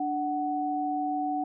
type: tone pair together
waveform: sine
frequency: 294.2 / 745.6 Hz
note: D4 / F#5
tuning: +3 / +13 cents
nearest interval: octave + major third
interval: 1610 cents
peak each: -31 / -28 dBFS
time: 0-1.44 s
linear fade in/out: 5 ms
effects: none